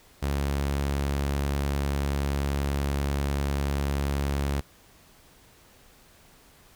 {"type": "tone", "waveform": "sawtooth", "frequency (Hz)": 70.3, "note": "C#2", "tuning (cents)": 25, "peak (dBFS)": -21, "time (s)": [0.22, 4.61], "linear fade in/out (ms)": 10, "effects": ["pink hiss -56 dBFS RMS until 6.75 s"]}